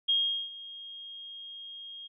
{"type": "tone with ADSR envelope", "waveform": "sine", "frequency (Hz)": 3248, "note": "G#7", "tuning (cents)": -39, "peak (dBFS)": -22, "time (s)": [0.08, 2.08], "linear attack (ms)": 14, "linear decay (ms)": 400, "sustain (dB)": -19, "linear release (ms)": 20, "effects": []}